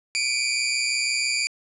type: tone pair together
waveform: 20% pulse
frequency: 2301 / 2427 Hz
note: D7 / D#7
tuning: -36 / -44 cents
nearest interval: minor second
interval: 92 cents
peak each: -20 dBFS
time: 0.15-1.47 s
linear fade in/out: 0 ms
effects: resampled to 24000 Hz + 9-bit